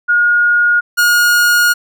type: tone pair in turn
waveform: sine / 45% pulse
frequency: 1434 / 1434 Hz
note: F6 / F6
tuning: +45 / +45 cents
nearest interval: unison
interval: 0 cents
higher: neither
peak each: -8 dBFS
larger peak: neither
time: 0.08-0.81 / 0.97-1.74 s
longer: second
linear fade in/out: 20 ms
effects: none